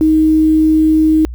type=tone with quantisation; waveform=sine; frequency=313.5 Hz; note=D#4; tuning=13 cents sharp; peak=-7 dBFS; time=0.01-1.25 s; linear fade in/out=0 ms; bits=6; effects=added 60 Hz sine -23 dBFS peak until 1.34 s